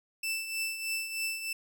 sawtooth tone with tremolo, 2653 Hz, E7, 10 cents sharp, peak -26 dBFS, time 0.23-1.53 s, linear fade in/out 5 ms, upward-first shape triangle, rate 3.2 Hz, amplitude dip 65%, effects none

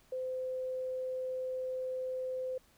sine tone, 514 Hz, C5, 31 cents flat, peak -34 dBFS, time 0.12-2.58 s, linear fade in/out 5 ms, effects pink hiss -66 dBFS RMS until 2.77 s

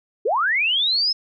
sine linear sweep, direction up, 364.5 to 5260 Hz, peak -17 dBFS, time 0.25-1.13 s, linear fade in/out 10 ms, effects none

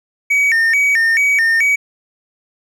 triangle tone with vibrato, 2031 Hz, B6, 48 cents sharp, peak -9 dBFS, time 0.3-1.76 s, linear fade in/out 10 ms, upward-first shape square, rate 2.3 Hz, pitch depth 190 cents each way, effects none

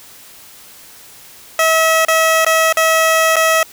15% pulse tone with dropouts, 645 Hz, E5, 38 cents flat, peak -4 dBFS, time 1.59-3.63 s, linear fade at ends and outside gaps 2 ms, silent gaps 2.05-2.083 / 2.448-2.464 / 2.726-2.77 / 3.358-3.365 s, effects white hiss -40 dBFS RMS until 3.72 s

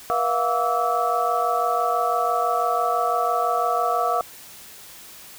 sine tone cluster, 481.2 / 667 / 713 / 1150 / 1309 Hz, B4 / E5 / F5 / D6 / E6, -45 / +20 / +36 / -37 / -13 cents, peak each -28 / -28 / -23 / -25 / -26 dBFS, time 0.1-4.21 s, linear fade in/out 0 ms, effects white hiss -43 dBFS RMS until 5.38 s

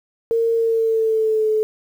sine tone with pitch glide, 458.3 to 432.6 Hz, A#4 to A4, -29 to -29 cents, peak -15 dBFS, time 0.31-1.63 s, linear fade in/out 0 ms, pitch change -100 cents, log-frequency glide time 0.55-1.49 s, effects 8-bit

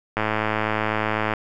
click train, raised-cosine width 0.5 ms, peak -7 dBFS, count 127, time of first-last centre 0.17-1.337 s, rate 108 Hz, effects none

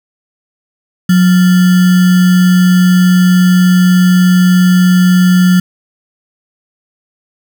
sine tone with sample-and-hold, 181.6 Hz, F#3, 32 cents flat, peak -4 dBFS, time 1.09-5.6 s, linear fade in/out 5 ms, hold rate 1575 Hz, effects none

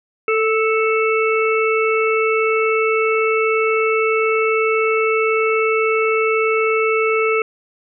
harmonic tone with a mistuned harmonic, 441.9 Hz, A4, 7 cents sharp, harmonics 1 / 3 / 5 / 6, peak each -16 / -21 / -23 / -24 dBFS, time 0.28-7.42 s, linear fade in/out 2 ms, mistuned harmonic 3, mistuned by -19 cents, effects none

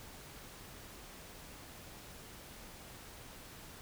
silence, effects pink hiss -52 dBFS RMS until 3.81 s

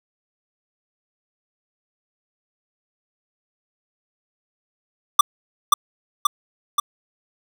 square tone with echo, 1174.7 Hz, D6, in tune, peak -7 dBFS, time 5.19-5.21 s, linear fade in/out 5 ms, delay 530 ms, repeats 3, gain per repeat -3 dB, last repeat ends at 6.8 s, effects none

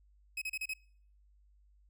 40% pulse tone bursts, 2551 Hz, D#7, 43 cents sharp, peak -34 dBFS, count 5, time 0.37-0.737 s, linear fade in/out 5 ms, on 47 ms, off 33 ms, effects noise-tail reverb RT60 0.6 s tail -26 dB re dry + added 50 Hz sine -62 dBFS peak until 1.89 s

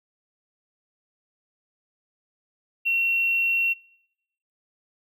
triangle tone with hard clipping, 2727 Hz, F7, 42 cents flat, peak -20 dBFS, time 2.85-3.74 s, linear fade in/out 20 ms, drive 3 dB, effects noise-tail reverb RT60 0.9 s tail -24 dB re dry

